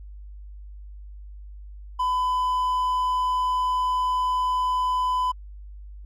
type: tone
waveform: triangle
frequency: 1005 Hz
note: B5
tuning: 30 cents sharp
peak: -19 dBFS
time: 1.99-5.32 s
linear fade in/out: 10 ms
effects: added 50 Hz sine -38 dBFS peak until 6.05 s + Opus 48 kbps